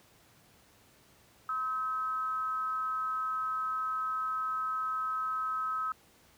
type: tone with amplitude modulation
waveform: sine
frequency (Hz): 1283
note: E6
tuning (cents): -47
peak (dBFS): -28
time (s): 1.49-5.92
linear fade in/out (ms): 2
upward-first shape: sine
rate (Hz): 262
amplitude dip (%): 50
effects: pink hiss -62 dBFS RMS until 6.37 s + high-pass 60 Hz 12 dB/octave